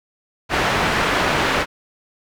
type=low-pass noise; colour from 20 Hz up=white; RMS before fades=-19 dBFS; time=0.49-1.66 s; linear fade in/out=50 ms; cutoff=1900 Hz; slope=12 dB/octave; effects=none